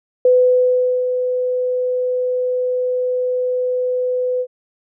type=tone with ADSR envelope; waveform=sine; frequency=502 Hz; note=B4; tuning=28 cents sharp; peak=-8 dBFS; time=0.25-4.47 s; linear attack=3 ms; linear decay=790 ms; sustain=-8 dB; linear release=63 ms; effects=none